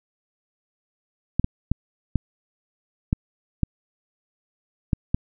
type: clicks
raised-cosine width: 5 ms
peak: -7 dBFS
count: 8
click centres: 1.396 / 1.444 / 1.716 / 2.157 / 3.129 / 3.633 / 4.932 / 5.145 s
effects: none